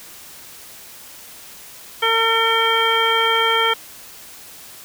harmonic tone, 453.4 Hz, A#4, 48 cents flat, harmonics 1 / 2 / 3 / 4 / 5 / 7, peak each -22 / -22 / -20 / -25 / -23 / -20 dBFS, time 2.02-3.74 s, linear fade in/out 10 ms, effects white hiss -40 dBFS RMS until 4.84 s

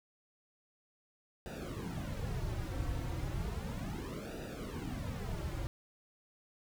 brown noise with flanger, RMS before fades -39 dBFS, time 1.46-5.67 s, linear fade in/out 0 ms, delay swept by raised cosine 0.92 to 4.92 ms, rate 0.34 Hz, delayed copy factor -0.95, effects none

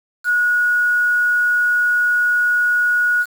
sine tone with quantisation, 1456 Hz, F#6, 28 cents flat, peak -13 dBFS, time 0.24-3.26 s, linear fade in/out 50 ms, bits 6, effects none

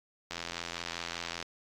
click train, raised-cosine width 0.2 ms, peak -19 dBFS, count 96, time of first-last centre 0.31-1.426 s, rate 85.1 Hz, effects AAC 48 kbps

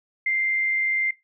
sine tone with amplitude modulation, 2093 Hz, C7, in tune, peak -19 dBFS, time 0.26-1.11 s, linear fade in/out 5 ms, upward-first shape sine, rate 100 Hz, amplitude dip 30%, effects noise-tail reverb RT60 0.2 s tail -18 dB re dry

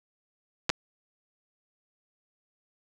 clicks, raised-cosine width 0.2 ms, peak -7 dBFS, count 2, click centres 0.694 / 0.7 s, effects none

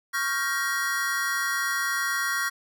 square chord, G half-diminished seventh, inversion second, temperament equal with one note detuned, 1108.7 / 1396.9 / 1568 / 1890.7 Hz, Db6 / F6 / G6 / Bb6, 0 / 0 / 0 / +24 cents, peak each -33 / -31 / -33 / -29 dBFS, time 0.13-2.5 s, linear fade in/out 20 ms, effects none

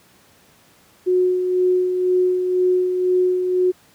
sine tone with tremolo, 365.1 Hz, F#4, 23 cents flat, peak -13 dBFS, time 1.06-3.72 s, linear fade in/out 20 ms, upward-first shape sine, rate 2 Hz, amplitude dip 45%, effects pink hiss -53 dBFS RMS until 3.94 s + high-pass 100 Hz 12 dB/octave

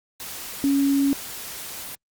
sine tone in noise, 277.9 Hz, C#4, 4 cents sharp, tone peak -17 dBFS, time 0.64-1.13 s, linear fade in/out 0 ms, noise white, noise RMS -35 dBFS, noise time 0.2-1.95 s, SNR +15 dB, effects Opus 48 kbps

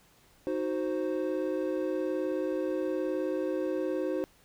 triangle chord, C diminished, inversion first, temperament equal, 311.1 / 370 / 523.3 Hz, Eb4 / Gb4 / C5, 0 / 0 / 0 cents, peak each -31 dBFS, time 0.47-4.24 s, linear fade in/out 0 ms, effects pink hiss -62 dBFS RMS until 4.44 s

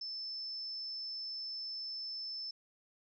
sine tone, 5274 Hz, E8, in tune, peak -39 dBFS, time 0.01-2.51 s, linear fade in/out 5 ms, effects none

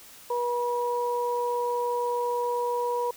sine tone pair together, 483 / 966 Hz, B4 / B5, -39 / -39 cents, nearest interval octave, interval 1200 cents, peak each -27 / -28 dBFS, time 0.3-3.11 s, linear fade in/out 5 ms, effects white hiss -49 dBFS RMS until 3.16 s

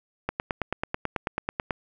click train, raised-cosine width 0.5 ms, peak -11 dBFS, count 14, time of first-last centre 0.29-1.708 s, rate 9.17 Hz, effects none

